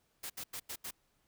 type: noise bursts at uneven times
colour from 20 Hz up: white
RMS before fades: -42 dBFS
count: 5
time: 0.23-0.3 / 0.37-0.44 / 0.53-0.6 / 0.69-0.76 / 0.84-0.91 s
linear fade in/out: 10 ms
effects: pink hiss -75 dBFS RMS until 1.27 s